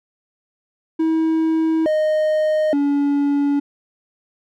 triangle tone with pitch steps, 321.4 / 618 / 284.8 Hz, E4 / D#5 / C#4, -44 / -12 / +47 cents, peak -13 dBFS, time 0.99-3.6 s, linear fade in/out 10 ms, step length 870 ms, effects none

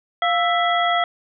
harmonic tone with a mistuned harmonic, 661 Hz, E5, 5 cents sharp, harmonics 1 / 2 / 3 / 5, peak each -19 / -22 / -24 / -26 dBFS, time 0.22-1.04 s, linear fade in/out 2 ms, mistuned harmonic 1, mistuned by +94 cents, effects none

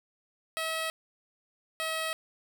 10% pulse tone pair in turn, 644 / 641.4 Hz, E5 / E5, -41 / -48 cents, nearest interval unison, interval 7 cents, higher first, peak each -22 dBFS, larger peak neither, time 0.57-0.9 / 1.8-2.13 s, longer neither, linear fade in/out 0 ms, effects 10-bit

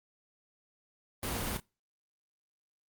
pink noise with echo, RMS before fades -35 dBFS, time 1.23-1.57 s, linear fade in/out 0 ms, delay 30 ms, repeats 1, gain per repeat -10 dB, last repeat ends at 1.6 s, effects noise-tail reverb RT60 0.3 s tail -25 dB re dry + Opus 32 kbps

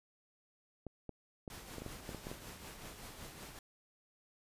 clicks, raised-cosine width 2 ms, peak -30 dBFS, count 10, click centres 0.867 / 1.093 / 1.478 / 1.783 / 1.82 / 1.863 / 2.092 / 2.147 / 2.269 / 2.315 s
pink noise with tremolo, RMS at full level -48 dBFS, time 1.5-3.59 s, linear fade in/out 2 ms, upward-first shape triangle, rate 5.3 Hz, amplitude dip 50%
effects resampled to 32000 Hz

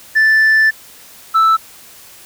sine tone pair in turn, 1760 / 1318.5 Hz, A6 / E6, 0 / 0 cents, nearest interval perfect fourth, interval 500 cents, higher first, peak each -5 dBFS, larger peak neither, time 0.15-0.71 / 1.34-1.57 s, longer first, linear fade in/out 20 ms, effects tanh soft clip ceiling -7 dBFS + white hiss -40 dBFS RMS until 2.25 s

